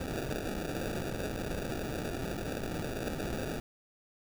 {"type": "noise with sample-and-hold", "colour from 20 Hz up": "violet", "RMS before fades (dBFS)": -36, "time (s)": [0, 3.6], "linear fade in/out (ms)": 5, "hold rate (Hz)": 1050, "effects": []}